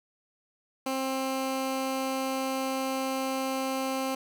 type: tone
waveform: 15% pulse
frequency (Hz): 264.9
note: C4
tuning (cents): +22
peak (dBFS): -22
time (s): 0.86-4.15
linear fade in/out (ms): 5
effects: none